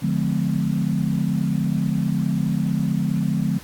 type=chord; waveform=sine; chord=D diminished seventh; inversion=none; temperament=just; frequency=146.83 / 176.2 / 211.4 / 253.7 Hz; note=D3 / F3 / Ab3 / Cb4; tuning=0 / +16 / +31 / +47 cents; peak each=-24 / -23 / -24 / -28 dBFS; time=0.02-3.59 s; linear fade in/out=10 ms; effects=pink hiss -43 dBFS RMS until 3.63 s + AAC 64 kbps